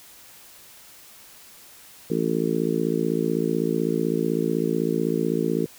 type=harmonic tone; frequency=55.9 Hz; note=A1; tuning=28 cents sharp; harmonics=3 / 4 / 5 / 6 / 7 / 8; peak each=-28 / -28 / -28 / -28 / -28 / -28 dBFS; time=2.1-5.66 s; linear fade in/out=5 ms; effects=white hiss -48 dBFS RMS until 5.78 s